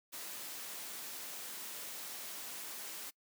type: noise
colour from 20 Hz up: white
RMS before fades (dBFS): -45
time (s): 0.12-3.11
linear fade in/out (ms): 20
effects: noise-tail reverb RT60 0.1 s tail -24 dB re dry + high-pass 200 Hz 12 dB/octave